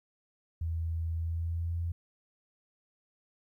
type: tone with pitch glide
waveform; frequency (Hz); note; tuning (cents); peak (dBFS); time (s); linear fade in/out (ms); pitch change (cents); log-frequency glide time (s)
sine; 82.2 to 84.85; E2 to F2; -4 to -49; -30; 0.61-1.92; 5; +55; 1.14-1.8
effects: 12-bit